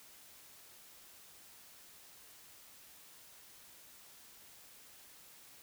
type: silence
effects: white hiss -58 dBFS RMS until 5.62 s